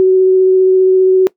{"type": "tone with vibrato", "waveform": "sine", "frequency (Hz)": 375, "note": "F#4", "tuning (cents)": 23, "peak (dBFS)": -5, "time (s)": [0, 1.27], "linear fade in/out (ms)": 0, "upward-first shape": "triangle", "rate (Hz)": 15, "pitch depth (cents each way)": 11, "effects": ["noise-tail reverb RT60 0.1 s tail -20 dB re dry"]}